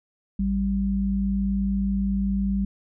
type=tone pair together; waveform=sine; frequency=55.09 / 196 Hz; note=A1 / G3; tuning=+3 / 0 cents; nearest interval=octave + minor seventh; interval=2197 cents; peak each=-27 / -22 dBFS; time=0.39-2.65 s; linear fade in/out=5 ms; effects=none